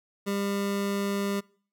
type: tone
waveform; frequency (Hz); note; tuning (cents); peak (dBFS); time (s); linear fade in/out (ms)
25% pulse; 200; G3; +35; -23; 0.26-1.41; 20
effects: noise-tail reverb RT60 0.5 s tail -25 dB re dry